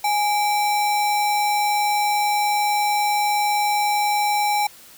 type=tone with sample-and-hold; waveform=sine; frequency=830.6 Hz; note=G#5; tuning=in tune; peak=-17 dBFS; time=0.04-4.67 s; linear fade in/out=5 ms; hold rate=3150 Hz; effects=white hiss -46 dBFS RMS until 4.97 s